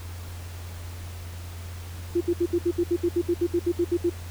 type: tone bursts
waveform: sine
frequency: 346.4 Hz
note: F4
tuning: 14 cents flat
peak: -19 dBFS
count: 16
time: 2.15-4.099 s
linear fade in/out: 10 ms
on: 59 ms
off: 67 ms
effects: added 87 Hz sine -35 dBFS peak until 4.3 s + pink hiss -45 dBFS RMS until 4.3 s